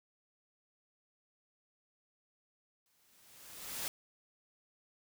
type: noise with exponential growth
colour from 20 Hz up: white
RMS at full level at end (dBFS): -37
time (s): 2.86-3.88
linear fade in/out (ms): 0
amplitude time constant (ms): 220
effects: none